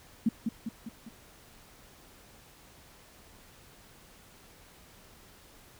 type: tone with echo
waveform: sine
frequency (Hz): 226.3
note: A3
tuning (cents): +49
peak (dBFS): -21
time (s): 0.26-0.29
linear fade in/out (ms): 5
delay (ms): 200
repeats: 4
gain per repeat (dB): -5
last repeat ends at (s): 1.09
effects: pink hiss -56 dBFS RMS until 5.79 s